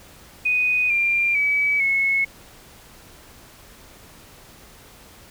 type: tone with pitch steps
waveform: sine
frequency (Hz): 2489 / 2385 / 2285 / 2189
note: D#7 / D7 / D7 / C#7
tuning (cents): 0 / +26 / -48 / -22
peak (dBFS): -17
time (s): 0.45-2.25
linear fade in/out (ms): 10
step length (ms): 450
effects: pink hiss -47 dBFS RMS until 5.3 s